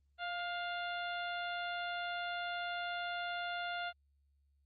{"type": "harmonic tone with a mistuned harmonic", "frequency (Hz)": 698.5, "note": "F5", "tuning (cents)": 0, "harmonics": [1, 2, 3, 4, 5, 6], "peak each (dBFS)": [-40, -41, -49, -48, -48, -56], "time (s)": [0.18, 3.93], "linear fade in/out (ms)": 50, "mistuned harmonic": 2, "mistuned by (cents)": 27, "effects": ["added 70 Hz sine -70 dBFS peak until 4.65 s", "Opus 32 kbps"]}